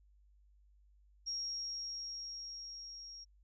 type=tone with level ramp; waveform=sine; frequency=5588 Hz; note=F8; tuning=in tune; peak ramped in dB=-36 to -48 dBFS; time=1.26-3.25 s; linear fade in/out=20 ms; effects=added 50 Hz sine -63 dBFS peak until 3.43 s